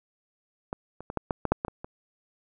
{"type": "clicks", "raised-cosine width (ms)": 1, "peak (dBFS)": [-17, -26, -20, -13, -12, -12, -6, -14, -20, -23], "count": 10, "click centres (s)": [0.729, 1.006, 1.101, 1.173, 1.308, 1.453, 1.52, 1.649, 1.682, 1.845], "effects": []}